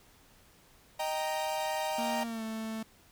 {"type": "chord", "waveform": "45% pulse", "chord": "Eb major", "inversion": "none", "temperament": "equal", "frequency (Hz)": [622.3, 784, 932.3], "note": ["Eb5", "G5", "Bb5"], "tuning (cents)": [0, 0, 0], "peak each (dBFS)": [-35, -36, -36], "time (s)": [0.99, 2.24], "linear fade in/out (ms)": 10}
{"type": "tone with pitch glide", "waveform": "45% pulse", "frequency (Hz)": [233.1, 221.4], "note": ["A#3", "A3"], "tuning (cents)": [0, 11], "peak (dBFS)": -35, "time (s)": [1.98, 2.83], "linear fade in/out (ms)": 5, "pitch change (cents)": -89, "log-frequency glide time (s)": [2.24, 2.43]}
{"effects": ["pink hiss -61 dBFS RMS until 3.11 s"]}